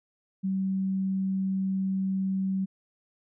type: tone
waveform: sine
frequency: 191.3 Hz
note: G3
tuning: 42 cents flat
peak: -25 dBFS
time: 0.43-2.66 s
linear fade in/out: 20 ms
effects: none